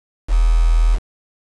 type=tone with quantisation; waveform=sine; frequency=41 Hz; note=E1; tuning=9 cents flat; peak=-10 dBFS; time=0.28-0.99 s; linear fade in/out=50 ms; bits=5; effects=resampled to 22050 Hz